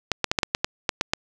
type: clicks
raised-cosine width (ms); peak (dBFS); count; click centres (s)
0.2; -3; 10; 0.117 / 0.243 / 0.315 / 0.388 / 0.432 / 0.549 / 0.645 / 0.892 / 1.011 / 1.135
effects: none